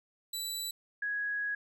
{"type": "tone pair in turn", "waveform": ["20% pulse", "sine"], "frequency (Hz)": [3958, 1664.1], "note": ["B7", "G#6"], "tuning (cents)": [3, 3], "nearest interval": "octave + minor third", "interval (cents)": 1500, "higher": "first", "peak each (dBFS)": [-29, -31], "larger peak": "first", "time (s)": [[0.33, 0.71], [1.02, 1.55]], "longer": "second", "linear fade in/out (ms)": 5, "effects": []}